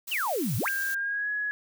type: noise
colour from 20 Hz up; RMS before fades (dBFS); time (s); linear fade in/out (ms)
blue; -37; 0.07-0.95; 10
type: exponential two-way sweep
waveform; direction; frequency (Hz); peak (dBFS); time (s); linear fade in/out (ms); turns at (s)
sine; down then up; 3166 to 100 to 3166; -26; 0.11-0.69; 10; 0.57
type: tone with pitch glide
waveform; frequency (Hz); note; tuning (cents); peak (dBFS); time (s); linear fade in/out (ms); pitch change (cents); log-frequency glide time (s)
sine; 1599 to 1681.4; G6 to G#6; +34 to +21; -27; 0.66-1.51; 0; +87; 0.97-1.29
effects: none